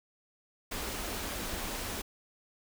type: band-stop noise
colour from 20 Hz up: pink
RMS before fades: -37 dBFS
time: 0.71-2.02 s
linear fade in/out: 10 ms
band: 110 to 170 Hz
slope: 96 dB/octave
effects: none